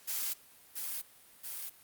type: noise with echo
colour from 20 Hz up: blue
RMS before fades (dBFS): -35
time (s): 0.07-0.34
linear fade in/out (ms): 20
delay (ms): 680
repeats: 2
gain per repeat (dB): -3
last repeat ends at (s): 1.7
effects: white hiss -59 dBFS RMS until 1.83 s + Opus 48 kbps